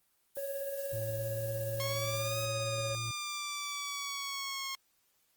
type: noise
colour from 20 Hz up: violet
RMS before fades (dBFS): -44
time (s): 0.35-2.46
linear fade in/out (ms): 10
type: tone with tremolo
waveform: triangle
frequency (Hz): 554.4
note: C#5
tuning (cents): 0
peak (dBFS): -32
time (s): 0.37-2.95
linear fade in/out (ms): 0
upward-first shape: sine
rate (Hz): 17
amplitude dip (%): 40
type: tone with pitch glide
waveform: triangle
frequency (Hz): 112.5 to 114.47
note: A2 to A#2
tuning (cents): +39 to -31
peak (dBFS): -35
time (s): 0.93-3.11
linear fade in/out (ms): 0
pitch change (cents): +30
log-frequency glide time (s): 1.13-1.2
type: linear two-way sweep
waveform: 10% pulse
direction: up then down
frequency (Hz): 1077 to 1255 to 1077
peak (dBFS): -28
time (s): 1.8-4.75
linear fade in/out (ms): 0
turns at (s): 2.4
effects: white hiss -73 dBFS RMS until 5.36 s + Opus 24 kbps